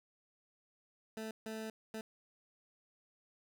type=tone bursts at uneven times; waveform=20% pulse; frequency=220 Hz; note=A3; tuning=in tune; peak=-36 dBFS; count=3; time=1.17-1.31 / 1.46-1.7 / 1.94-2.01 s; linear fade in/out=2 ms; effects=none